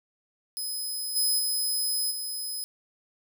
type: tone with level steps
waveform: 15% pulse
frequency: 5060 Hz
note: D#8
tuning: 28 cents sharp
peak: -25 / -17 / -20 / -26 dBFS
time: 0.57-2.64 s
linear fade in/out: 0 ms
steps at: 1.15 / 1.38 / 2.1 s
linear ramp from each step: 20 ms
effects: none